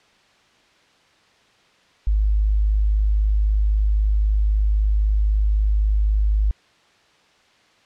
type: tone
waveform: sine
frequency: 51.91 Hz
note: G#1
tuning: in tune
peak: -15 dBFS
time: 2.07-6.51 s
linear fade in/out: 0 ms
effects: white hiss -56 dBFS RMS until 7.85 s + low-pass 4000 Hz 12 dB/octave